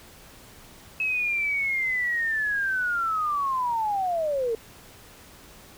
sine linear sweep, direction down, 2586 to 440 Hz, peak -23 dBFS, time 1-4.55 s, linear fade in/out 2 ms, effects pink hiss -49 dBFS RMS until 5.77 s

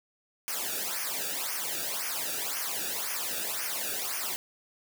white noise with flanger, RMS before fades -33 dBFS, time 0.48-4.36 s, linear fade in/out 0 ms, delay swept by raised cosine 0.25 to 0.98 ms, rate 1.9 Hz, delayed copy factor -0.9, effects none

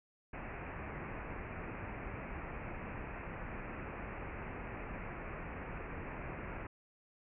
pink low-pass noise, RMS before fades -44 dBFS, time 0.33-6.67 s, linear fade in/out 5 ms, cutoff 2600 Hz, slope 96 dB/octave, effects none

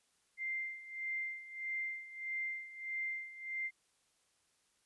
sine tone with tremolo, 2093 Hz, C7, in tune, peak -35 dBFS, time 0.37-3.71 s, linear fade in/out 50 ms, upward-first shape sine, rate 1.6 Hz, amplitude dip 80%, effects white hiss -75 dBFS RMS until 4.85 s + resampled to 24000 Hz

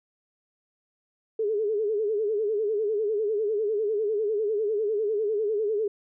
sine tone with vibrato, 425.1 Hz, G#4, 40 cents sharp, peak -23 dBFS, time 1.39-5.88 s, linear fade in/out 5 ms, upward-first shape sine, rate 10 Hz, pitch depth 94 cents each way, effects none

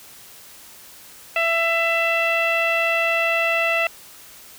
sawtooth tone with low-pass filter, 667 Hz, E5, 20 cents sharp, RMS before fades -20 dBFS, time 1.36-3.87 s, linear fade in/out 2 ms, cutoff 2500 Hz, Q 8.5, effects white hiss -44 dBFS RMS until 4.58 s

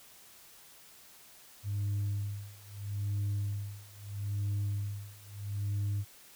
sine tone with tremolo, 101.5 Hz, G#2, 39 cents flat, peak -27 dBFS, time 1.63-6.05 s, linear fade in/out 50 ms, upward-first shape sine, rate 0.77 Hz, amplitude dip 95%, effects tanh soft clip ceiling -28 dBFS + white hiss -56 dBFS RMS until 6.35 s

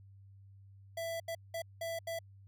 square tone bursts at uneven times, 664 Hz, E5, 12 cents sharp, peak -37 dBFS, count 5, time 0.97-1.2 / 1.28-1.35 / 1.54-1.62 / 1.81-1.99 / 2.07-2.19 s, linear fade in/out 5 ms, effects added 98 Hz sine -54 dBFS peak until 2.47 s

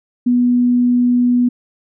sine tone, 245 Hz, B3, 14 cents flat, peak -10 dBFS, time 0.26-1.49 s, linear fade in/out 10 ms, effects none

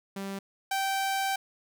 sawtooth tone pair in turn, 196 / 777.9 Hz, G3 / G5, 0 / -14 cents, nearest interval 2 octaves, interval 2386 cents, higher second, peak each -30 / -23 dBFS, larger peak second, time 0.16-0.39 / 0.71-1.36 s, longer second, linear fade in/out 5 ms, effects none

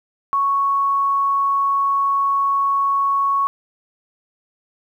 sine tone, 1108.7 Hz, C#6, in tune, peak -15 dBFS, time 0.33-3.47 s, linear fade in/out 0 ms, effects 9-bit

